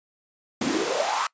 pink noise with high-pass filter sweep, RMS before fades -25 dBFS, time 0.61-1.27 s, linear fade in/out 5 ms, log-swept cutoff 220 to 1200 Hz, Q 7.1, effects noise-tail reverb RT60 0.1 s tail -22 dB re dry + resampled to 16000 Hz

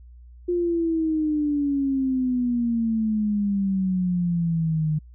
sine exponential sweep, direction down, 355.4 to 151.8 Hz, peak -20 dBFS, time 0.48-4.99 s, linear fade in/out 10 ms, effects added 60 Hz sine -43 dBFS peak until 5.14 s

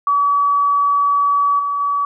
sine tone with level steps, 1141 Hz, C#6, 50 cents sharp, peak -12 / -17 / -15 dBFS, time 0.07-2.05 s, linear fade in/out 2 ms, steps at 1.59 / 1.8 s, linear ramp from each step 5 ms, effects none

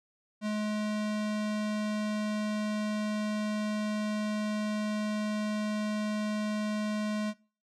square tone, 211.9 Hz, G#3, 35 cents sharp, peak -30 dBFS, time 0.41-7.34 s, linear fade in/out 50 ms, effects noise-tail reverb RT60 0.4 s tail -23 dB re dry + low-pass 7000 Hz 12 dB/octave

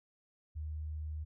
sine tone, 76.9 Hz, D#2, 20 cents flat, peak -37 dBFS, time 0.55-1.25 s, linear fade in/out 20 ms, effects none

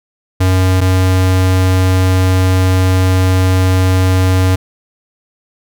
square tone pair in turn, 93 / 93 Hz, F#2 / F#2, +9 / +9 cents, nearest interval unison, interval 0 cents, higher neither, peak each -9 dBFS, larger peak neither, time 0.4-0.81 / 0.81-4.56 s, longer second, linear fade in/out 10 ms, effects none

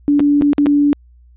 sine tone with dropouts, 289.2 Hz, D4, 27 cents flat, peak -9 dBFS, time 0.08-0.93 s, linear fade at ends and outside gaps 0 ms, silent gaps 0.195-0.203 / 0.412-0.421 / 0.532-0.582 / 0.66-0.667 s, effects added 60 Hz sine -43 dBFS peak until 1.36 s + resampled to 8000 Hz

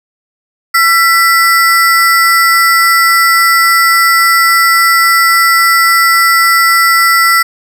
square ring-modulated tone, 1661.2 Hz, G#6, in tune, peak -3 dBFS, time 0.74-7.43 s, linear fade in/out 10 ms, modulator 313 Hz, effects none

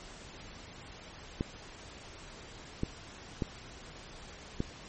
clicks, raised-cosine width 3 ms, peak -17 dBFS, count 4, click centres 1.409 / 2.834 / 3.422 / 4.604 s, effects pink hiss -49 dBFS RMS until 4.88 s + MP3 32 kbps

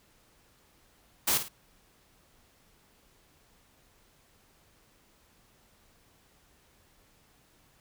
white noise with echo, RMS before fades -26 dBFS, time 1.27-1.38 s, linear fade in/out 10 ms, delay 53 ms, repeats 2, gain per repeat -9 dB, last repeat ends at 1.486 s, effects pink hiss -64 dBFS RMS until 7.8 s

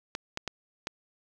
clicks, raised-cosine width 0.2 ms, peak -15 dBFS, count 4, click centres 0.151 / 0.374 / 0.477 / 0.871 s, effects none

